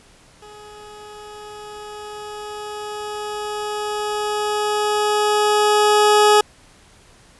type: tone with level ramp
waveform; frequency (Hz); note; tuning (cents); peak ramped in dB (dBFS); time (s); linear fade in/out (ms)
20% pulse; 420; G#4; +19; -35 to -5; 0.42-6.41; 5
effects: pink hiss -50 dBFS RMS until 7.39 s + resampled to 24000 Hz